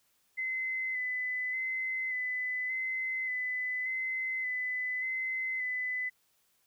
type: tone with vibrato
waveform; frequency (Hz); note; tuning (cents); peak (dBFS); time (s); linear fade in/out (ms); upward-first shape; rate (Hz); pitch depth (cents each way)
sine; 2028; B6; +45; -31; 0.37-6.1; 20; square; 0.86; 19
effects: white hiss -72 dBFS RMS until 6.66 s